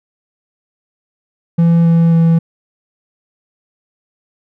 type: tone with pitch steps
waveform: triangle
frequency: 168.1 / 166.75 / 165.4 Hz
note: E3 / E3 / E3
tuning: +34 / +20 / +6 cents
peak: -5 dBFS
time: 1.58-2.39 s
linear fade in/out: 10 ms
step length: 270 ms
effects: none